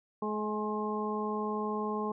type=harmonic tone with a mistuned harmonic; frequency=212.6 Hz; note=G#3; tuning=41 cents sharp; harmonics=1 / 2 / 3 / 4 / 5; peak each=-35 / -35 / -45 / -39 / -37 dBFS; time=0.22-2.12 s; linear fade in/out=5 ms; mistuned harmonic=4; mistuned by=-20 cents; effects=none